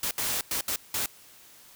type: noise bursts at uneven times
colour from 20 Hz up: white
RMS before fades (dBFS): -29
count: 5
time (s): 0.03-0.11 / 0.18-0.41 / 0.51-0.61 / 0.68-0.76 / 0.94-1.06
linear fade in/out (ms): 2
effects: white hiss -53 dBFS RMS until 1.75 s